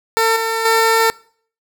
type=tone with level steps; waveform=15% pulse; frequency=450.8 Hz; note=A4; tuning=42 cents sharp; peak=-6 / -11 / -5 dBFS; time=0.17-1.1 s; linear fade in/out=0 ms; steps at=0.36 / 0.65 s; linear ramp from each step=5 ms; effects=noise-tail reverb RT60 0.5 s tail -23 dB re dry